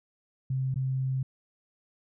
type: tone with dropouts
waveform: sine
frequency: 131.7 Hz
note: C3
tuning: 12 cents sharp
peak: -26 dBFS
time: 0.5-1.23 s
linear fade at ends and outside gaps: 5 ms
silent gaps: 0.743-0.758 s
effects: none